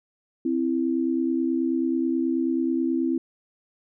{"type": "tone pair together", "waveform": "sine", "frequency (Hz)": [261.6, 330.9], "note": ["C4", "E4"], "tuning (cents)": [0, 7], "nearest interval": "major third", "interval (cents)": 407, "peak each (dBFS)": -24, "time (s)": [0.45, 3.18], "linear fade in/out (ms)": 5, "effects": []}